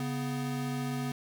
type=tone pair together; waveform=square; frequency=139.6 / 248.3 Hz; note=C#3 / B3; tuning=+13 / +9 cents; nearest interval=minor seventh; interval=996 cents; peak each=-35 / -35 dBFS; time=0-1.12 s; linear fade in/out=2 ms; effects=none